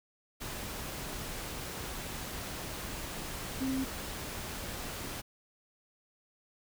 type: tone in noise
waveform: sine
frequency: 264.5 Hz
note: C4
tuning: 19 cents sharp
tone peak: -30 dBFS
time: 3.6-3.85 s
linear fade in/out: 20 ms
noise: pink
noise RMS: -40 dBFS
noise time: 0.4-5.22 s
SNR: +7 dB
effects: none